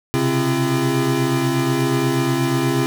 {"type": "tone cluster", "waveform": "square", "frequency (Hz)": [127, 135.3, 264.3, 340.5, 407], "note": ["B2", "C#3", "C4", "F4", "G#4"], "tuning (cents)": [49, -42, 18, -44, -35], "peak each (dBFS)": [-28, -22, -23, -22, -31], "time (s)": [0.14, 2.86], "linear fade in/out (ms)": 0, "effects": []}